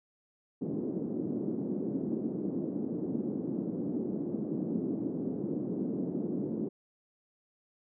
white band-pass noise, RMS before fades -34 dBFS, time 0.61-6.69 s, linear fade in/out 10 ms, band 180 to 330 Hz, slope 24 dB/octave, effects none

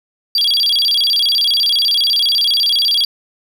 triangle tone with vibrato, 3951 Hz, B7, in tune, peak -10 dBFS, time 0.35-3.05 s, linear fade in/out 2 ms, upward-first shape square, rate 16 Hz, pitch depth 300 cents each way, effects none

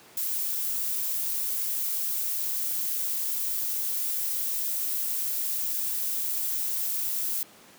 violet noise, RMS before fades -29 dBFS, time 0.17-7.43 s, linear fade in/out 2 ms, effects pink hiss -52 dBFS RMS until 7.78 s + high-pass 200 Hz 12 dB/octave

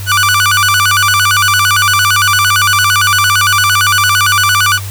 sawtooth tone with vibrato, 1318.5 Hz, E6, in tune, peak -4 dBFS, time 0.06-4.8 s, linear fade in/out 50 ms, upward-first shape square, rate 8.8 Hz, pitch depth 200 cents each way, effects added 98 Hz sine -20 dBFS peak until 4.9 s + white hiss -29 dBFS RMS until 4.9 s

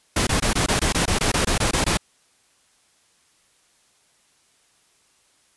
pink noise bursts, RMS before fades -20 dBFS, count 14, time 0.16-1.973 s, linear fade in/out 5 ms, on 110 ms, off 21 ms, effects white hiss -61 dBFS RMS until 5.56 s + resampled to 24000 Hz

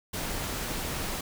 pink noise with ADSR envelope, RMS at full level -31 dBFS, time 0.13-1.21 s, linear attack 12 ms, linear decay 9 ms, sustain -2 dB, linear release 5 ms, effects none

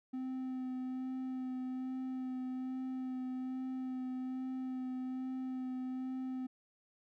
triangle tone with vibrato, 257.6 Hz, C4, 27 cents flat, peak -35 dBFS, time 0.13-6.47 s, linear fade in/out 10 ms, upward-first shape sine, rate 1.2 Hz, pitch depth 13 cents each way, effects none

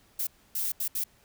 violet noise bursts at uneven times, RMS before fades -30 dBFS, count 4, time 0.19-0.27 / 0.55-0.72 / 0.8-0.88 / 0.95-1.04 s, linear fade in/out 5 ms, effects pink hiss -62 dBFS RMS until 1.24 s

